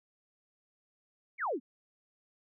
sine exponential sweep, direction down, 2403 to 220 Hz, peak -30 dBFS, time 1.38-1.6 s, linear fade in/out 50 ms, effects none

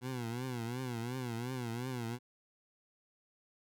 20% pulse tone with vibrato, 122.2 Hz, B2, 18 cents flat, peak -32 dBFS, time 0.01-2.19 s, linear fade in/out 50 ms, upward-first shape triangle, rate 2.8 Hz, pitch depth 140 cents each way, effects none

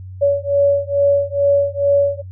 sine beating tone pair, 564 / 566.3 Hz, C#5 / C#5, +30 / +37 cents, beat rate 2.3 Hz, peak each -15 dBFS, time 0.21-2.22 s, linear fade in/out 20 ms, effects noise-tail reverb RT60 0.1 s tail -18 dB re dry + added 93 Hz sine -30 dBFS peak until 2.31 s

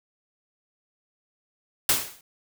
white noise with exponential decay, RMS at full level -17 dBFS, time 1.89-2.21 s, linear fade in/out 2 ms, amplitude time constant 69 ms, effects none

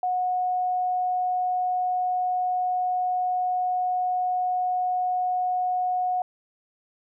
sine tone, 730 Hz, F#5, 24 cents flat, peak -22 dBFS, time 0.03-6.22 s, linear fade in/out 2 ms, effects none

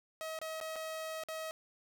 sawtooth tone with dropouts, 637 Hz, D#5, 41 cents sharp, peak -35 dBFS, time 0.21-1.51 s, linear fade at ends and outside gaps 0 ms, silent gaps 0.389-0.415 / 0.602-0.612 / 0.758-0.762 / 1.236-1.286 s, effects none

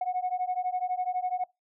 sine beating tone pair, 726 / 738 Hz, F#5 / F#5, -33 / -5 cents, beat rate 12 Hz, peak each -29 dBFS, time 0.01-1.44 s, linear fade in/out 5 ms, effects noise-tail reverb RT60 0.2 s tail -24 dB re dry + tanh soft clip ceiling -22 dBFS

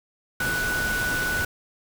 sine tone in noise, 1481 Hz, F#6, 1 cent sharp, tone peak -24 dBFS, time 0.4-1.45 s, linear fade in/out 5 ms, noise pink, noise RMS -30 dBFS, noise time 0.4-1.45 s, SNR +3 dB, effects none

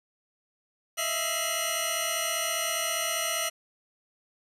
15% pulse tone cluster, 636 / 671 / 2083 / 2922 Hz, D#5 / E5 / C7 / F#7, +38 / +31 / -8 / -22 cents, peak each -28 / -27 / -30 / -23 dBFS, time 0.97-3.5 s, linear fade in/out 20 ms, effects resampled to 32000 Hz + 9-bit

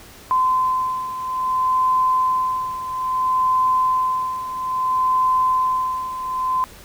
sine beating tone pair, 1027 / 1027.6 Hz, C6 / C6, -33 / -32 cents, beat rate 0.6 Hz, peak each -23 / -18 dBFS, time 0.31-6.64 s, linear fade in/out 0 ms, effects pink hiss -43 dBFS RMS until 6.84 s

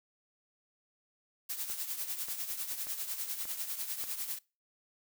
blue noise with tremolo, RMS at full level -35 dBFS, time 1.49-4.39 s, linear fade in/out 10 ms, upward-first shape triangle, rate 10 Hz, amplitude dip 70%
click train, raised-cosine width 0.5 ms, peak -33 dBFS, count 5, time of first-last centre 1.7-4.039 s, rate 1.71 Hz
effects noise-tail reverb RT60 0.3 s tail -23 dB re dry

